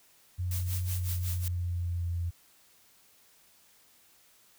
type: tone with pitch glide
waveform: sine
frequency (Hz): 89.9 to 85.84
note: F#2 to F2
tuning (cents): -49 to -29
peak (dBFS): -29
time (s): 0.38-2.31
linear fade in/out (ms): 20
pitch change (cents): -80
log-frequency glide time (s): 1.09-2.14
type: noise with tremolo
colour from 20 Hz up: blue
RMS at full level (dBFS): -37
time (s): 0.51-1.48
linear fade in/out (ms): 2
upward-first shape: sine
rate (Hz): 5.4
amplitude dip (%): 80
effects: white hiss -62 dBFS RMS until 4.58 s